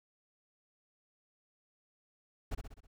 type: noise with echo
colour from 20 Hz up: brown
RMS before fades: -34 dBFS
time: 2.51-2.55 s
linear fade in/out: 10 ms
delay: 64 ms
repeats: 5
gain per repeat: -5 dB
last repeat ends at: 2.87 s
effects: none